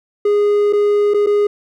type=tone with dropouts; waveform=triangle; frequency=412.5 Hz; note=G#4; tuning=12 cents flat; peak=-9 dBFS; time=0.25-1.47 s; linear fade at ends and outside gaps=5 ms; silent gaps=0.727-0.732 / 1.138-1.143 / 1.263-1.269 s; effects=none